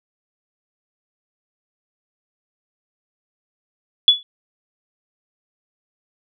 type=tone with exponential decay; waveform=sine; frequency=3418 Hz; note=G#7; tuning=49 cents sharp; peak=-3 dBFS; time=4.08-4.23 s; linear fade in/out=1 ms; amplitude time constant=31 ms; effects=none